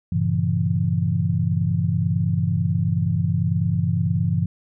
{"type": "chord", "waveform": "sine", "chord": "G diminished seventh", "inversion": "none", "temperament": "equal with one note detuned", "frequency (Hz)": [98, 116.54, 138.59, 167.4], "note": ["G2", "Bb2", "Db3", "Fb3"], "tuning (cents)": [0, 0, 0, 27], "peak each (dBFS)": [-23, -26, -25, -22], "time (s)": [0.12, 4.46], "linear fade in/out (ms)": 5, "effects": []}